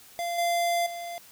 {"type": "tone with level steps", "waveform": "square", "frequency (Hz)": 690, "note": "F5", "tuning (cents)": -21, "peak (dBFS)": [-29, -24, -35], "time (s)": [0.19, 1.18], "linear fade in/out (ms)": 0, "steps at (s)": [0.38, 0.86], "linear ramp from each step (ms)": 5, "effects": ["white hiss -52 dBFS RMS until 1.31 s"]}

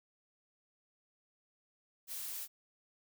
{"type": "noise", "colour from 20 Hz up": "blue", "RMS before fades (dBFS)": -42, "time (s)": [2.07, 2.48], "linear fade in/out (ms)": 50, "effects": []}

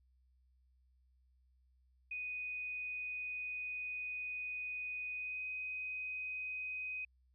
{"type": "tone with pitch glide", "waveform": "sine", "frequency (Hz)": [2489, 2509], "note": ["D#7", "D#7"], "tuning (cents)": [0, 14], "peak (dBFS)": -39, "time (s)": [2.11, 7.05], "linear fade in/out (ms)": 5, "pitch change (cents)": 14, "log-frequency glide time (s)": [5.14, 5.44], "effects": ["added 63 Hz sine -68 dBFS peak until 7.34 s"]}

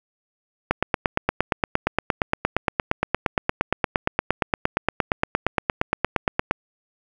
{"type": "click train", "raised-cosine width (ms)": 0.5, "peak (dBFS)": -3, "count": 51, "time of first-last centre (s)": [0.71, 6.51], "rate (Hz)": 8.62, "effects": ["7-bit"]}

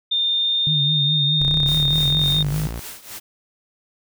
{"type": "tone with pitch glide", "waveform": "sine", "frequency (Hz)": [3620, 3666], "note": ["A7", "A#7"], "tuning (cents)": [48, -30], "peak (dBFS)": -17, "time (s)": [0.11, 2.43], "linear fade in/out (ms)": 10, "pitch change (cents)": 22, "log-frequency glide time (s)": [0.25, 1.46]}
{"type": "tone with vibrato", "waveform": "sine", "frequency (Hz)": 148.6, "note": "D3", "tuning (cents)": 21, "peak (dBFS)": -20, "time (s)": [0.67, 2.67], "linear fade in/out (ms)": 0, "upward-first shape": "triangle", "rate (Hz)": 4.8, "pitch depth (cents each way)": 110}
{"type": "exponential sweep", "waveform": "sawtooth", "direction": "up", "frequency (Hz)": [30.57, 59.7], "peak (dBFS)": -23, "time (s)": [1.4, 2.8], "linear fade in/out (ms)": 10}
{"type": "noise with tremolo", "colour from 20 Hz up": "white", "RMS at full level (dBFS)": -33, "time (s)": [1.66, 3.2], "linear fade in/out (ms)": 20, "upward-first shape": "triangle", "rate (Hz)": 3.5, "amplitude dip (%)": 85}
{"effects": []}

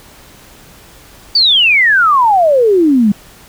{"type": "exponential sweep", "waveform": "sine", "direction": "down", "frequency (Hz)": [4699, 196], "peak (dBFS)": -6, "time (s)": [1.35, 3.12], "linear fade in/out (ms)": 5, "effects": ["pink hiss -40 dBFS RMS until 3.48 s"]}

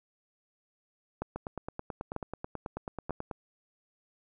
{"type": "two click trains", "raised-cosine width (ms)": 1, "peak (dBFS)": [-19, -22], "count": [3, 19], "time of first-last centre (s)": [[1.22, 3.107], [1.36, 3.312]], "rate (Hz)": [1.06, 9.22], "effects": []}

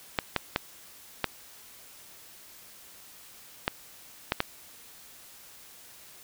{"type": "clicks", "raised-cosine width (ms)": 0.3, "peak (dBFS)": -8, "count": 7, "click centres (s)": [0.188, 0.363, 0.561, 1.243, 3.679, 4.321, 4.404], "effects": ["white hiss -51 dBFS RMS until 6.23 s"]}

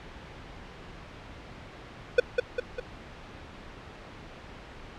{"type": "tone with echo", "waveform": "square", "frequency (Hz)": 493.9, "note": "B4", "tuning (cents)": 0, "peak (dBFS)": -15, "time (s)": [2.18, 2.2], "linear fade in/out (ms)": 5, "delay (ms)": 200, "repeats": 3, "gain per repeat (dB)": -5, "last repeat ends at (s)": 2.8, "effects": ["pink hiss -45 dBFS RMS until 4.98 s", "low-pass 3000 Hz 12 dB/octave"]}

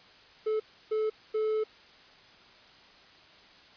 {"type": "tone bursts at uneven times", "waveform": "triangle", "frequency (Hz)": 433.7, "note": "A4", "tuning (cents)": -25, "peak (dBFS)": -24, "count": 3, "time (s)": [[0.46, 0.6], [0.91, 1.1], [1.34, 1.64]], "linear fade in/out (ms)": 10, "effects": ["white hiss -55 dBFS RMS until 3.76 s", "resampled to 11025 Hz"]}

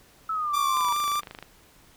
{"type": "exponential sweep", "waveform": "sine", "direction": "down", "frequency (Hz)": [1318.5, 956], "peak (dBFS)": -25, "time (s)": [0.29, 0.93], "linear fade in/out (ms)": 5}
{"type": "tone with vibrato", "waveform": "45% pulse", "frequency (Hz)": 1174.7, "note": "D6", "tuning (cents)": 0, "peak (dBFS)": -24, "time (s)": [0.53, 1.21], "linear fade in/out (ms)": 20, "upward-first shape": "triangle", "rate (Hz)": 4.9, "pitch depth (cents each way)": 19}
{"type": "click train", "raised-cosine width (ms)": 0.3, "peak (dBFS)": -23, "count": 18, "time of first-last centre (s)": [0.77, 1.426], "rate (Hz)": 25.9}
{"effects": ["pink hiss -56 dBFS RMS until 1.96 s"]}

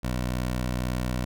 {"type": "tone", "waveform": "15% pulse", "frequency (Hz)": 62, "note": "B1", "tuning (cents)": 7, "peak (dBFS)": -20, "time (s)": [0.03, 1.25], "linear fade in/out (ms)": 10, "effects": []}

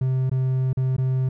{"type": "tone with dropouts", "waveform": "triangle", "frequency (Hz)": 130.2, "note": "C3", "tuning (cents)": -8, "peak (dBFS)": -17, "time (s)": [0.01, 1.29], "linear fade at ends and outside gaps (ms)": 5, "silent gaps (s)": [[0.297, 0.314], [0.731, 0.771], [0.966, 0.981]], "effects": []}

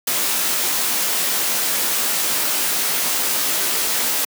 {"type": "noise with comb filter", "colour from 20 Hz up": "white", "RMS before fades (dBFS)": -20, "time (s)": [0.07, 4.25], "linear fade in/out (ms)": 5, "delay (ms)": 17, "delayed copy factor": 0.6, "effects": ["high-pass 200 Hz 12 dB/octave"]}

